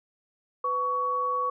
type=tone pair together; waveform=sine; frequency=500 / 1122.5 Hz; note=B4 / C#6; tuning=+21 / +21 cents; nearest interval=octave + major second; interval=1400 cents; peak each=-33 / -25 dBFS; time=0.64-1.5 s; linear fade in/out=5 ms; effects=none